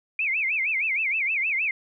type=tone with vibrato; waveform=sine; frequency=2349 Hz; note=D7; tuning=in tune; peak=-22 dBFS; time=0.19-1.71 s; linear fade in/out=2 ms; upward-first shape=sine; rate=6.4 Hz; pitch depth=220 cents each way; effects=none